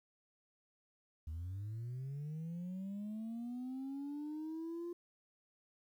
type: linear sweep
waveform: sine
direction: up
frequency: 75.5 to 349.2 Hz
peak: -38 dBFS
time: 1.27-4.93 s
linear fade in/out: 5 ms
effects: tanh soft clip ceiling -39 dBFS + 12-bit